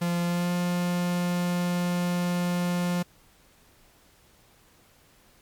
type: tone with pitch glide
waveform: 45% pulse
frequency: 173.2 to 176.33 Hz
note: F3 to F3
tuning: -14 to +17 cents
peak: -24 dBFS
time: 0.01-3.03 s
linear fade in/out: 10 ms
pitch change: +31 cents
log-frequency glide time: 0.25-0.52 s
effects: pink hiss -59 dBFS RMS until 5.41 s + MP3 96 kbps